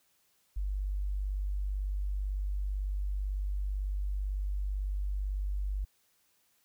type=tone; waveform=sine; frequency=49 Hz; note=G1; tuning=in tune; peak=-30 dBFS; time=0.56-5.85 s; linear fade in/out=10 ms; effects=white hiss -71 dBFS RMS until 6.64 s